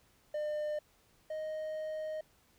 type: tone pair in turn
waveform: triangle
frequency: 602 / 622.2 Hz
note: D5 / D#5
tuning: +43 / 0 cents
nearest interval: minor second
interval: 57 cents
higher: second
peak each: -31 / -34 dBFS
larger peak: first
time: 0.34-0.79 / 1.3-2.21 s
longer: second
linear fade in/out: 5 ms
effects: pink hiss -68 dBFS RMS until 2.58 s